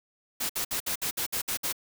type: noise bursts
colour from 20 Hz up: white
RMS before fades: -30 dBFS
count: 9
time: 0.4-1.727 s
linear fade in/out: 10 ms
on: 95 ms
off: 59 ms
effects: none